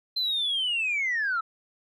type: linear sweep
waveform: sine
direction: down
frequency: 4124 to 1291 Hz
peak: -23 dBFS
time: 0.16-1.41 s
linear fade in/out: 10 ms
effects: tanh soft clip ceiling -21 dBFS

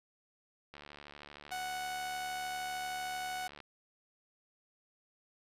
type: click train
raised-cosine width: 0.3 ms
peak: -33 dBFS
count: 210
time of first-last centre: 0.74-3.603 s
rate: 73 Hz
type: tone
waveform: sawtooth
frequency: 740 Hz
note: F#5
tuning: in tune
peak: -33 dBFS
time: 1.51-3.48 s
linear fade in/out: 10 ms
effects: resampled to 32000 Hz

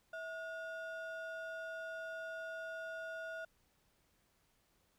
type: ring-modulated tone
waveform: triangle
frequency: 1046.5 Hz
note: C6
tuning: in tune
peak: -37 dBFS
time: 0.13-3.45 s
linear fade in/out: 5 ms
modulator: 396 Hz
effects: pink hiss -75 dBFS RMS until 4.98 s

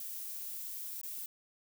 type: noise with dropouts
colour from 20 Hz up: violet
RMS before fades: -42 dBFS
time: 0-1.26 s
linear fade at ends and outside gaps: 2 ms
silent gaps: 1.014-1.032 s
effects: none

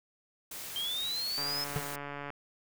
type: noise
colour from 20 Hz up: white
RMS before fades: -42 dBFS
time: 0.51-1.96 s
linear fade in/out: 5 ms
type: linear sweep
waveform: sine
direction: up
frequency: 3136 to 5210 Hz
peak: -32 dBFS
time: 0.76-1.64 s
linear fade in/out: 0 ms
type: click train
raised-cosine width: 0.5 ms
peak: -25 dBFS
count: 133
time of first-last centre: 1.38-2.303 s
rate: 143 Hz
type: tone with exponential decay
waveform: square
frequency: 146.83 Hz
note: D3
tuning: in tune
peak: -26 dBFS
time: 1.76-1.88 s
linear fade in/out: 0 ms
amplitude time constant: 24 ms
effects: none

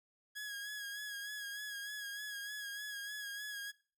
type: tone with vibrato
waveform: sawtooth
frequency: 1661.2 Hz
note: G#6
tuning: in tune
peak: -38 dBFS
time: 0.35-3.72 s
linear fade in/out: 20 ms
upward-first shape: sine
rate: 3.3 Hz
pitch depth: 39 cents each way
effects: noise-tail reverb RT60 0.4 s tail -21 dB re dry

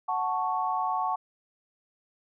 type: chord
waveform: sine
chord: F# minor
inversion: none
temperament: equal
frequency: 740 / 880 / 1108.7 Hz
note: F#5 / A5 / C#6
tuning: 0 / 0 / 0 cents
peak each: -30 dBFS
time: 0.08-1.16 s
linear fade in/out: 10 ms
effects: none

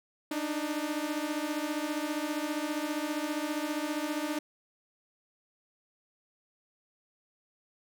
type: beating tone pair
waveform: sawtooth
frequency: 293.7 / 308.7 Hz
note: D4 / D#4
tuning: 0 / -14 cents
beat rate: 15 Hz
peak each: -30 dBFS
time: 0.31-4.39 s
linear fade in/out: 5 ms
effects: none

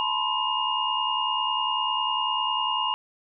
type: tone cluster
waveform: sine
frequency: 870 / 982 / 1052 / 2842 Hz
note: A5 / B5 / C6 / F7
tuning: -20 / -10 / +9 / +30 cents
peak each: -31 / -29 / -29 / -27 dBFS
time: 0-2.94 s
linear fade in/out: 0 ms
effects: none

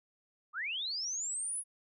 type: linear sweep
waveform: sine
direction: up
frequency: 1142 to 10550 Hz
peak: -34 dBFS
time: 0.53-1.64 s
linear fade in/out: 50 ms
effects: none

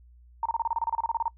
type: tone bursts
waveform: sine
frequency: 920 Hz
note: A#5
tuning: 23 cents flat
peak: -23 dBFS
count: 16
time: 0.43-1.281 s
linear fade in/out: 2 ms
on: 26 ms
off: 29 ms
effects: noise-tail reverb RT60 0.1 s tail -23 dB re dry + added 60 Hz sine -51 dBFS peak until 1.37 s

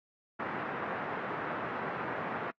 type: band-pass noise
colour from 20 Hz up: white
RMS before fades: -37 dBFS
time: 0.39-2.51 s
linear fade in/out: 10 ms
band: 130 to 1600 Hz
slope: 24 dB/octave
effects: noise-tail reverb RT60 0.1 s tail -25 dB re dry + AAC 32 kbps

